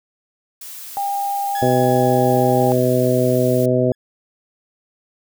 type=noise; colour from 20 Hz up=blue; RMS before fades=-34 dBFS; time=0.61-3.66 s; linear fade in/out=5 ms
type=tone; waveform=sine; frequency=801 Hz; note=G5; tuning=37 cents sharp; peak=-19 dBFS; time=0.97-2.72 s; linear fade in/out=0 ms
type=tone with exponential decay; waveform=sawtooth; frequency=1686 Hz; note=G#6; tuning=26 cents sharp; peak=-26 dBFS; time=1.55-3.95 s; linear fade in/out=2 ms; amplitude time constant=520 ms
type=harmonic tone; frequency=126.2 Hz; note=B2; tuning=38 cents sharp; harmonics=1 / 2 / 3 / 4 / 5; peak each=-20 / -20 / -20 / -20 / -20 dBFS; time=1.62-3.92 s; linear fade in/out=2 ms
effects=none